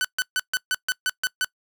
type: tone bursts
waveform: sawtooth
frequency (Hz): 1503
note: F#6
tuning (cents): +27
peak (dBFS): -17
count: 9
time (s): 0.01-1.445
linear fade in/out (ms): 0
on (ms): 35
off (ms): 140
effects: noise-tail reverb RT60 0.1 s tail -23 dB re dry